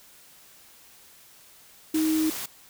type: tone in noise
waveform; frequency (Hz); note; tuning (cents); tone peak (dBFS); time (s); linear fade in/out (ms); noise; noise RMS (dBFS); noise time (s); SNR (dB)
sine; 314.5; D#4; +19; -21; 1.94-2.3; 5; white; -34; 1.94-2.46; +10
effects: white hiss -53 dBFS RMS until 2.69 s